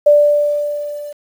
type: tone with level ramp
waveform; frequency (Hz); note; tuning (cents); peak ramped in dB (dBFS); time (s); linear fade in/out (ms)
sine; 587.3; D5; 0; -4 to -26; 0.06-1.13; 10
effects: 7-bit